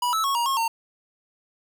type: tone with pitch steps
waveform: square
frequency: 976 / 1308 / 1102 / 946 / 1083 / 913 Hz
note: B5 / E6 / C#6 / A#5 / C#6 / A#5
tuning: -21 / -14 / -11 / +25 / -41 / -36 cents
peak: -22 dBFS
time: 0.02-0.68 s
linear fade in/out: 5 ms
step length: 110 ms
effects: none